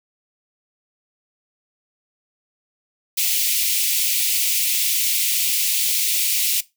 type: high-pass noise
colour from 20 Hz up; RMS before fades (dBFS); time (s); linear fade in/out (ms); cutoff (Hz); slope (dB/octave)
white; -20; 3.17-6.61; 10; 2200; 48
effects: noise-tail reverb RT60 0.2 s tail -18 dB re dry